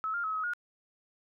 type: tone with pitch steps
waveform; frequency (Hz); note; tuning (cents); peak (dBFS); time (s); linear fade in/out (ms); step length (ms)
sine; 1295 / 1400 / 1285 / 1274 / 1435; E6 / F6 / E6 / D#6 / F6; -31 / +4 / -45 / +41 / +47; -30; 0.04-0.535; 0; 99
effects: none